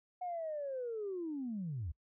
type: linear sweep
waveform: sine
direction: down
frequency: 734 to 68.8 Hz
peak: -36 dBFS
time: 0.21-1.92 s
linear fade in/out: 10 ms
effects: noise-tail reverb RT60 0.1 s tail -26 dB re dry + tanh soft clip ceiling -32 dBFS